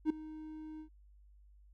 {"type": "tone with ADSR envelope", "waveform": "triangle", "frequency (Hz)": 311.1, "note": "D#4", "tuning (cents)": 0, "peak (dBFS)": -23, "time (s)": [0.05, 0.89], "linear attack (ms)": 50, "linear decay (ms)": 5, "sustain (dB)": -19, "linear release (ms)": 92, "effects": ["added 50 Hz sine -58 dBFS peak until 1.73 s"]}